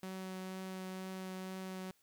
sawtooth tone with vibrato, 187.6 Hz, F#3, 24 cents sharp, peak -38 dBFS, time 0.03-1.91 s, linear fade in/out 2 ms, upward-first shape triangle, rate 2.1 Hz, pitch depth 10 cents each way, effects white hiss -73 dBFS RMS until 2.02 s

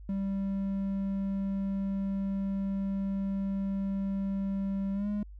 triangle tone with pitch glide, 195.6 to 206.8 Hz, G3 to G#3, -4 to -7 cents, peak -27 dBFS, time 0.09-5.23 s, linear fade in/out 2 ms, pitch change +97 cents, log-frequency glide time 4.93-5.08 s, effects added 50 Hz sine -44 dBFS peak until 5.39 s

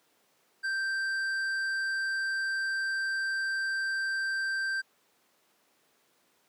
sine tone with tanh clipping, 1568 Hz, G6, in tune, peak -30 dBFS, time 0.63-4.82 s, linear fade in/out 20 ms, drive 9 dB, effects pink hiss -68 dBFS RMS until 6.48 s + high-pass 300 Hz 12 dB/octave

